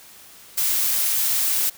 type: noise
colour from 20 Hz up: blue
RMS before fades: -21 dBFS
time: 0.57-1.7 s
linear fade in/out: 10 ms
effects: white hiss -46 dBFS RMS until 1.77 s